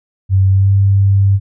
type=tone with pitch glide; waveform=sine; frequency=95.9 to 98.54 Hz; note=G2 to G2; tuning=-37 to +10 cents; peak=-7 dBFS; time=0.29-1.4 s; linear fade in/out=50 ms; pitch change=+47 cents; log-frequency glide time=0.5-0.71 s; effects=none